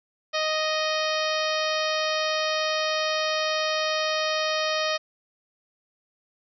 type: harmonic tone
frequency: 622.3 Hz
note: D#5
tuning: in tune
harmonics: 1 / 2 / 3 / 4 / 5 / 6 / 7 / 8 / 9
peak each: -27 / -30 / -32 / -33 / -34 / -35 / -35 / -36 / -37 dBFS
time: 0.33-4.98 s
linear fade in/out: 20 ms
effects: none

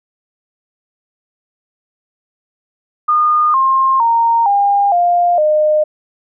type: tone with pitch steps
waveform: sine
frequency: 1221 / 1062.9 / 925.3 / 805.6 / 701.3 / 610.5 Hz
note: D#6 / C6 / A#5 / G5 / F5 / D#5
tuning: -33 / +27 / -13 / +47 / +7 / -33 cents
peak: -9 dBFS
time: 3.08-5.84 s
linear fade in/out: 10 ms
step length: 460 ms
effects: none

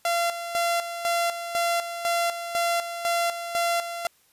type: tone with tremolo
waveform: sawtooth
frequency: 685 Hz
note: F5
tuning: 34 cents flat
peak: -18 dBFS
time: 0.05-4.07 s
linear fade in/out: 2 ms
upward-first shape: square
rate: 2 Hz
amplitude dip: 65%
effects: white hiss -62 dBFS RMS until 4.32 s + resampled to 32000 Hz

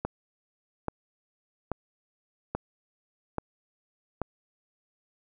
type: click train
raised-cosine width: 1 ms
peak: -15 dBFS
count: 6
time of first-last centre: 0.05-4.217 s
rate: 1.2 Hz
effects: none

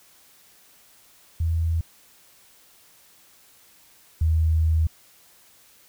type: tone pair in turn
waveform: sine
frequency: 82.2 / 79.91 Hz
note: E2 / D#2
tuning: -4 / +47 cents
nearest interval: unison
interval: 49 cents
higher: first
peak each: -20 / -17 dBFS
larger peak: second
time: 1.4-1.81 / 4.21-4.87 s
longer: second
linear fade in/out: 5 ms
effects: white hiss -55 dBFS RMS until 5.88 s

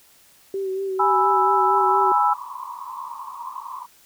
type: tone with vibrato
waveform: sine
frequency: 384.4 Hz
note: G4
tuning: 34 cents flat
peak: -23 dBFS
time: 0.54-2.12 s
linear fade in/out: 2 ms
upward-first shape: sine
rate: 4.3 Hz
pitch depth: 32 cents each way
type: chord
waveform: sine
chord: E major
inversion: first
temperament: equal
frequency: 830.6 / 987.8 / 1318.5 Hz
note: G#5 / B5 / E6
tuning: 0 / 0 / 0 cents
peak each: -20 dBFS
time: 0.99-2.34 s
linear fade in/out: 10 ms
type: band-pass noise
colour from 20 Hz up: pink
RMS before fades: -34 dBFS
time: 1.73-3.87 s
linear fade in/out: 50 ms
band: 950 to 1100 Hz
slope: 96 dB/octave
effects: white hiss -54 dBFS RMS until 4.05 s

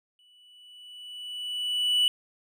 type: tone with exponential growth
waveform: triangle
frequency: 2960 Hz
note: F#7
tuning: in tune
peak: -17 dBFS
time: 0.19-2.08 s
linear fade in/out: 1 ms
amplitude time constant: 410 ms
effects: none

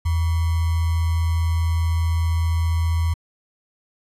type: tone with sample-and-hold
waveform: sine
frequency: 82.41 Hz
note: E2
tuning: in tune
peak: -17 dBFS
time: 0.05-3.14 s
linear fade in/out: 10 ms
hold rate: 1050 Hz
effects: resampled to 32000 Hz

